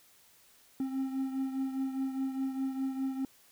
triangle beating tone pair, 265.6 / 270.5 Hz, C4 / C#4, +26 / -42 cents, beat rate 4.9 Hz, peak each -30 / -37 dBFS, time 0.8-3.25 s, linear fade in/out 2 ms, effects white hiss -62 dBFS RMS until 3.51 s

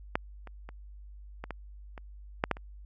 clicks, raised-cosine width 0.5 ms, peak -11 / -30 / -29 / -23 / -21 / -28 / -10 / -11 / -30 dBFS, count 9, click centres 0.155 / 0.473 / 0.69 / 1.44 / 1.507 / 1.978 / 2.439 / 2.513 / 2.569 s, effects added 50 Hz sine -45 dBFS peak until 2.85 s

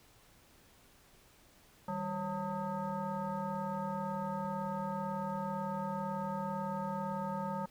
sine tone with frequency modulation, 550 Hz, C#5, 14 cents flat, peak -34 dBFS, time 1.88-7.66 s, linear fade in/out 5 ms, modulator 354 Hz, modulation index 1.7, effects pink hiss -63 dBFS RMS until 7.7 s

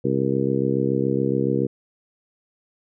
harmonic tone, 67.1 Hz, C2, 44 cents sharp, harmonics 2 / 3 / 4 / 5 / 6 / 7, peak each -26 / -26 / -26 / -26 / -26 / -26 dBFS, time 0.04-1.67 s, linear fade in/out 10 ms, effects none

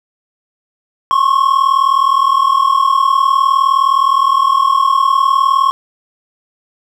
triangle tone pair together, 1064.5 / 1104 Hz, C6 / C#6, +30 / -7 cents, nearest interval minor second, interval 63 cents, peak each -10 dBFS, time 1.11-5.71 s, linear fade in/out 0 ms, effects none

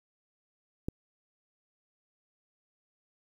click, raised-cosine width 3 ms, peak -19 dBFS, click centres 0.885 s, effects 9-bit

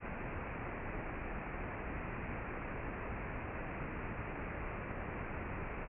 pink low-pass noise, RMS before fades -42 dBFS, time 0-5.88 s, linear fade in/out 50 ms, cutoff 2600 Hz, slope 96 dB/octave, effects none

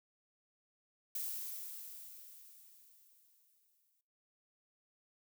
violet noise with exponential decay, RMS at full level -39 dBFS, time 1.15-4.01 s, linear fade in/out 2 ms, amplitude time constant 620 ms, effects noise-tail reverb RT60 0.5 s tail -20 dB re dry

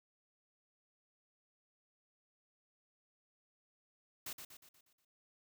white noise with echo, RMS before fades -44 dBFS, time 4.26-4.33 s, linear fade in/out 5 ms, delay 120 ms, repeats 6, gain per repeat -6 dB, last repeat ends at 5.05 s, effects none

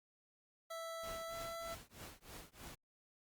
25% pulse tone with pitch glide, 659.3 to 667.7 Hz, E5 to E5, 0 to +22 cents, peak -40 dBFS, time 0.7-1.75 s, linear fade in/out 10 ms, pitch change +22 cents, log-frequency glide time 1.27-1.34 s
pink noise with tremolo, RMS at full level -50 dBFS, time 1.03-2.75 s, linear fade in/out 5 ms, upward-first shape triangle, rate 3.2 Hz, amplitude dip 100%
effects Opus 48 kbps

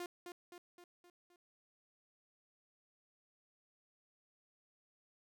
sawtooth tone with echo, 352.2 Hz, F4, 15 cents sharp, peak -38 dBFS, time 0-0.06 s, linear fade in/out 2 ms, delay 260 ms, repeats 5, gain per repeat -5 dB, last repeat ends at 1.36 s, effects none

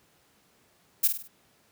violet noise with echo, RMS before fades -21 dBFS, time 1.03-1.08 s, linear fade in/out 10 ms, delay 50 ms, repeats 4, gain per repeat -7 dB, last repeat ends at 1.28 s, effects pink hiss -64 dBFS RMS until 1.71 s + high-pass 100 Hz 12 dB/octave

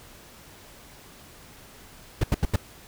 brown noise bursts, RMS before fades -20 dBFS, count 4, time 2.21-2.561 s, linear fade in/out 5 ms, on 27 ms, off 81 ms, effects pink hiss -49 dBFS RMS until 2.87 s

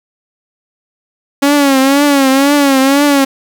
sawtooth tone with vibrato, 277.2 Hz, C#4, in tune, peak -3 dBFS, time 1.42-3.25 s, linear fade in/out 10 ms, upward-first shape triangle, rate 2 Hz, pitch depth 97 cents each way, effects 7-bit

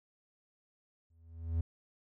triangle tone with exponential growth, 82.41 Hz, E2, in tune, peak -25 dBFS, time 1.1-1.61 s, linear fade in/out 5 ms, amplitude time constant 110 ms, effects none

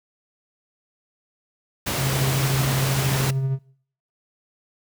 pink noise, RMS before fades -25 dBFS, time 1.86-3.31 s, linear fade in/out 10 ms
triangle tone with tremolo, 134.1 Hz, C3, 43 cents sharp, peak -16 dBFS, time 1.97-3.59 s, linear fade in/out 50 ms, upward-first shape triangle, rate 13 Hz, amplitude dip 40%
effects noise-tail reverb RT60 0.6 s tail -23 dB re dry + high-pass 80 Hz 12 dB/octave

